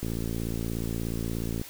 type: click train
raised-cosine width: 3 ms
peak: -19 dBFS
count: 91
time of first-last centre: 0.03-1.615 s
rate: 56.8 Hz
effects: white hiss -45 dBFS RMS until 1.69 s